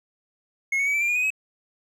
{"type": "tone with pitch steps", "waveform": "triangle", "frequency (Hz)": [2170, 2221, 2273, 2326, 2380, 2436, 2493, 2551], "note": ["C#7", "C#7", "C#7", "D7", "D7", "D#7", "D#7", "D#7"], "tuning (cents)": [-37, 3, 43, -17, 22, -37, 3, 43], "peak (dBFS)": -19, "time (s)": [0.72, 1.304], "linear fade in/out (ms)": 5, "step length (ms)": 73, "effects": []}